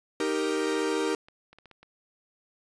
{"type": "chord", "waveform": "45% pulse", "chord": "Eb major", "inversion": "none", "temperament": "equal", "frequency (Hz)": [311.1, 392, 466.2], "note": ["Eb4", "G4", "Bb4"], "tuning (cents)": [0, 0, 0], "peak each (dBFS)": -30, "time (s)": [0.2, 1.15], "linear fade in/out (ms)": 2}
{"type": "clicks", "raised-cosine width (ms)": 0.3, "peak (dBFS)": -35, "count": 9, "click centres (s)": [0.51, 0.554, 0.757, 1.285, 1.53, 1.586, 1.657, 1.713, 1.83]}
{"effects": ["resampled to 22050 Hz"]}